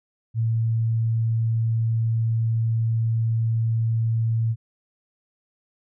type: tone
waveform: sine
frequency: 113.5 Hz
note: A#2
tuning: 46 cents flat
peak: -19 dBFS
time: 0.34-4.56 s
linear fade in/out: 50 ms
effects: none